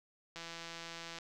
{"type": "click train", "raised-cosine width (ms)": 0.2, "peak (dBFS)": -28, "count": 139, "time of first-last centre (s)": [0.36, 1.186], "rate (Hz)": 167, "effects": []}